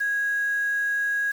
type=tone with quantisation; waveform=sine; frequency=1652 Hz; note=G#6; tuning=10 cents flat; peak=-22 dBFS; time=0-1.32 s; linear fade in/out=10 ms; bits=7; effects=none